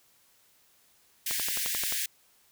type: high-pass noise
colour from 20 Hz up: white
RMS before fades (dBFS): -31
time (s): 1.26-2.06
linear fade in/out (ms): 5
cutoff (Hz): 1600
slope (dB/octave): 96
type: click train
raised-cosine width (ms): 0.3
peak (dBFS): -18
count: 8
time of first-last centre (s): 1.31-1.924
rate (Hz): 11.4
effects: white hiss -64 dBFS RMS until 2.51 s